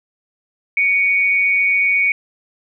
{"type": "tone pair together", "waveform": "sine", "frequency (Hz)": [2243, 2435], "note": ["C#7", "D#7"], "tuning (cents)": [20, -38], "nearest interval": "minor second", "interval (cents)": 142, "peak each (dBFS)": [-13, -21], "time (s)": [0.77, 2.12], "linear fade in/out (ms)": 2, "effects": []}